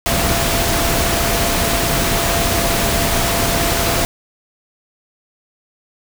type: tone in noise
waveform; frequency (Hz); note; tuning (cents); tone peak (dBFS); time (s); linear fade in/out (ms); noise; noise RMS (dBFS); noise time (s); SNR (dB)
sine; 680; F5; -46; -23; 0.06-4.05; 0; pink; -17; 0.06-4.05; -9
effects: none